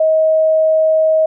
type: tone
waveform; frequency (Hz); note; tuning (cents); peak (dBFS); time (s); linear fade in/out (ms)
sine; 633; D#5; +30; -9; 0-1.26; 5
effects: none